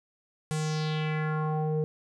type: tone with low-pass filter sweep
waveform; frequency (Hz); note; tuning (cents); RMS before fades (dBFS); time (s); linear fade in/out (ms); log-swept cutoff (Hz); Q
square; 154.8; D#3; -9; -29; 0.51-1.84; 0; 9300 to 440; 2.8
effects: none